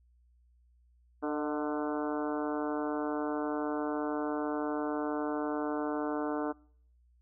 harmonic tone with a mistuned harmonic, 149 Hz, D3, 25 cents sharp, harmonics 2 / 3 / 4 / 5 / 6 / 7 / 8 / 9 / 10, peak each -33 / -37 / -39 / -41 / -43 / -44 / -45 / -46 / -47 dBFS, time 1.22-6.53 s, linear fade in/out 20 ms, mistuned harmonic 4, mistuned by +39 cents, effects noise-tail reverb RT60 0.6 s tail -26 dB re dry + added 60 Hz sine -62 dBFS peak until 7.21 s

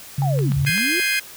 sine tone, 138.59 Hz, C#3, in tune, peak -17 dBFS, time 0.18-0.7 s, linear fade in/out 5 ms
sine linear two-way sweep, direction down then up, 827 to 60.8 to 371.8 Hz, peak -24 dBFS, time 0.22-1 s, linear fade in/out 0 ms, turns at 0.58 s
click train, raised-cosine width 0.3 ms, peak -17 dBFS, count 4, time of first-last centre 0.39-0.779 s, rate 7.71 Hz
35% pulse chord, Ab major seventh, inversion third, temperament equal, 1568 / 1661.2 / 2093 / 2489 Hz, G6 / Ab6 / C7 / Eb7, 0 / 0 / 0 / 0 cents, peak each -24 / -25 / -22 / -20 dBFS, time 0.66-1.2 s, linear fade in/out 10 ms
effects white hiss -40 dBFS RMS until 1.36 s

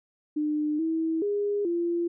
sine tone with pitch steps, 301.2 / 323.6 / 409.2 / 342.8 Hz, D4 / E4 / G#4 / F4, +44 / -32 / -26 / -32 cents, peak -24 dBFS, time 0.36-2.08 s, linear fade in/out 10 ms, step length 430 ms, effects none

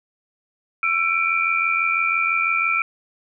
sine tone cluster, 1340 / 2319 / 2405 Hz, E6 / D7 / D7, +28 / -22 / +41 cents, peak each -22 dBFS, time 0.83-2.82 s, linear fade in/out 2 ms, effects none

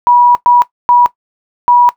sine tone bursts at uneven times, 970 Hz, B5, 31 cents flat, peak -4 dBFS, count 4, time 0.07-0.35 / 0.46-0.62 / 0.89-1.06 / 1.68-1.89 s, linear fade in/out 0 ms, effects noise-tail reverb RT60 0.1 s tail -17 dB re dry

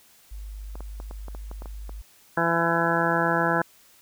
sine tone, 51 Hz, G#1, 31 cents flat, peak -34 dBFS, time 0.31-2.02 s, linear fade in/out 10 ms
clicks, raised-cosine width 1 ms, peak -26 dBFS, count 10, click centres 0.755 / 0.806 / 1.001 / 1.111 / 1.283 / 1.349 / 1.514 / 1.621 / 1.658 / 1.894 s
harmonic tone, 167.9 Hz, E3, 32 cents sharp, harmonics 1 / 2 / 3 / 4 / 5 / 6 / 8 / 9 / 10, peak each -29 / -29 / -29 / -29 / -29 / -29 / -29 / -29 / -29 dBFS, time 2.37-3.62 s, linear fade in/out 5 ms
effects white hiss -56 dBFS RMS until 4.01 s

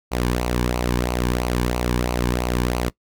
sawtooth tone with flanger, 60.8 Hz, B1, 26 cents flat, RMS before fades -22 dBFS, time 0.11-2.9 s, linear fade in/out 20 ms, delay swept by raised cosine 0.56 to 1.56 ms, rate 3 Hz, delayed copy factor -0.6, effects noise-tail reverb RT60 0.1 s tail -21 dB re dry

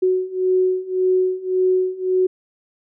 sine beating tone pair, 369.6 / 371.4 Hz, F#4 / F#4, -2 / +7 cents, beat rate 1.8 Hz, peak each -20 / -18 dBFS, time 0.02-2.27 s, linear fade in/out 10 ms, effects none

